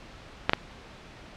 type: clicks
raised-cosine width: 0.3 ms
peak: -3 dBFS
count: 2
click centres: 0.495 / 0.534 s
effects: pink hiss -47 dBFS RMS until 1.36 s + low-pass 4000 Hz 12 dB/octave